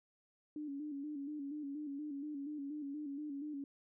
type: tone with vibrato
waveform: sine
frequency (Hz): 289.7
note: D4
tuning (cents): -24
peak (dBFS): -40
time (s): 0.56-3.64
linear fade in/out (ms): 2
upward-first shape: square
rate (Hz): 4.2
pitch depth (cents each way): 64
effects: none